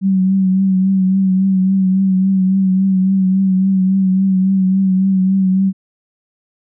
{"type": "tone with vibrato", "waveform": "sine", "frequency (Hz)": 190, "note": "F#3", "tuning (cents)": 46, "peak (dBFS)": -10, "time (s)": [0.01, 5.73], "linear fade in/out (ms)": 50, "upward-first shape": "triangle", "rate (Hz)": 3.6, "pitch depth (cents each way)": 42, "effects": []}